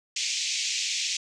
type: band-pass noise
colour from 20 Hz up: white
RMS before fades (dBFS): -29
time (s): 0.16-1.17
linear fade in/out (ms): 5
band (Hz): 2200 to 7100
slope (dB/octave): 48
effects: none